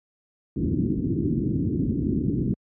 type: low-pass noise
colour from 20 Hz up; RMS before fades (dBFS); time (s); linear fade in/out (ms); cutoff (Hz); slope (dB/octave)
white; -24; 0.56-2.54; 2; 340; 48
effects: high-pass 60 Hz 12 dB/octave